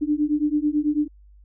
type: beating tone pair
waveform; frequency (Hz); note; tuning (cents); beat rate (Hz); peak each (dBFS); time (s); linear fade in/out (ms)
sine; 293.7 / 302.8; D4 / D#4; 0 / -47; 9.1; -22; 0.01-1.08; 20
effects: added 50 Hz sine -47 dBFS peak until 1.44 s